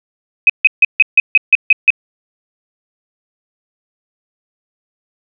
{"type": "tone bursts", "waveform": "sine", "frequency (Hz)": 2528, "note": "D#7", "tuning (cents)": 27, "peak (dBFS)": -3, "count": 9, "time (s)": [0.47, 1.904], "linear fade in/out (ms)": 2, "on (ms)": 26, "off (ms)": 150, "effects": []}